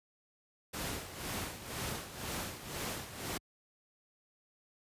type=noise with tremolo; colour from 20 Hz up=pink; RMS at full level=-37 dBFS; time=0.73-3.38 s; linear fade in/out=10 ms; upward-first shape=sine; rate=2 Hz; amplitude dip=70%; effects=high-pass 60 Hz 12 dB/octave + resampled to 32000 Hz